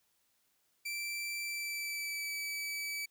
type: tone with pitch glide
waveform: sawtooth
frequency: 2340 to 2300 Hz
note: D7 to D7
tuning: -7 to -37 cents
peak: -33 dBFS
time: 0.85-3.06 s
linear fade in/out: 10 ms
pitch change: -30 cents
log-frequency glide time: 1.43-2.32 s
effects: white hiss -75 dBFS RMS until 3.1 s